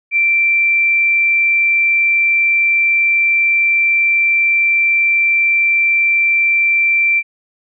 sine tone, 2349 Hz, D7, in tune, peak -10 dBFS, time 0.11-7.23 s, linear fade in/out 50 ms, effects none

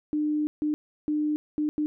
sine tone bursts at uneven times, 301.1 Hz, D4, 43 cents sharp, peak -23 dBFS, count 5, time 0.13-0.47 / 0.62-0.74 / 1.08-1.36 / 1.58-1.69 / 1.78-1.86 s, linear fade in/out 0 ms, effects none

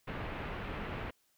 pink low-pass noise, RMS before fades -40 dBFS, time 0.07-1.11 s, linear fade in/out 10 ms, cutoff 2700 Hz, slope 24 dB/octave, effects white hiss -73 dBFS RMS until 1.37 s

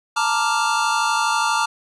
square chord, Bb major seventh, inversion third, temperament equal, 880 / 932.3 / 1174.7 / 1396.9 Hz, A5 / Bb5 / D6 / F6, 0 / 0 / 0 / 0 cents, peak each -24 dBFS, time 0.16-1.66 s, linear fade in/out 10 ms, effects resampled to 22050 Hz + 9-bit

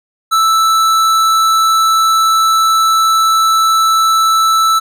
sine tone with tanh clipping, 1318.5 Hz, E6, in tune, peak -10 dBFS, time 0.31-4.8 s, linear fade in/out 20 ms, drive 18 dB, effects none

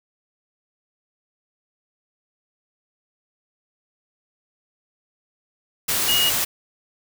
sine tone in noise, 2878 Hz, F#7, 49 cents flat, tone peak -18 dBFS, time 6.08-6.3 s, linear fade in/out 10 ms, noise white, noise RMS -22 dBFS, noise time 5.88-6.45 s, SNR +1 dB, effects none

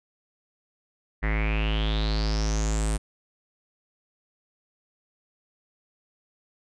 square tone with low-pass filter sweep, 53.5 Hz, A1, 48 cents flat, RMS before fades -25 dBFS, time 1.22-2.98 s, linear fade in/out 20 ms, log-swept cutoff 1900 to 9100 Hz, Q 7.8, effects none

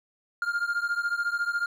triangle beating tone pair, 1400 / 1414 Hz, F6 / F6, +4 / +21 cents, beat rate 14 Hz, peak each -26 / -28 dBFS, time 0.42-1.66 s, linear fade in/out 2 ms, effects none

